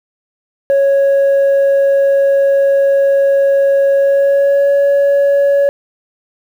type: tone with pitch glide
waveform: sine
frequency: 553 to 562 Hz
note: C#5 to C#5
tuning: -4 to +24 cents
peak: -5 dBFS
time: 0.7-5.69 s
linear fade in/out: 0 ms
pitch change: +28 cents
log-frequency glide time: 3.96-4.74 s
effects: tanh soft clip ceiling -7 dBFS + 7-bit